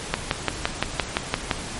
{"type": "click train", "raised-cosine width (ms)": 0.3, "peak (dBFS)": -3, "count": 9, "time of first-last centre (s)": [0.14, 1.512], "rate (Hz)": 5.83, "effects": ["pink hiss -33 dBFS RMS until 1.79 s", "MP3 48 kbps"]}